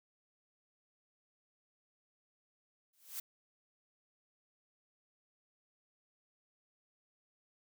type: noise with exponential growth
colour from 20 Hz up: blue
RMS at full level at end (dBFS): -38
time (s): 2.93-3.2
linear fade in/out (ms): 5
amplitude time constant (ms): 57
effects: none